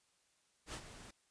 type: noise with ADSR envelope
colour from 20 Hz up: pink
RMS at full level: -43 dBFS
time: 0.66-1.11 s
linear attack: 78 ms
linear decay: 65 ms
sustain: -11 dB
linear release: 7 ms
effects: white hiss -75 dBFS RMS until 1.3 s + resampled to 22050 Hz